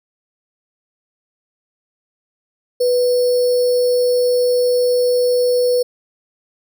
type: tone with sample-and-hold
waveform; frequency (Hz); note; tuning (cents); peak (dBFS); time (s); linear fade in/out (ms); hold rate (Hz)
sine; 493.9; B4; 0; -12; 2.8-5.83; 10; 4900
effects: none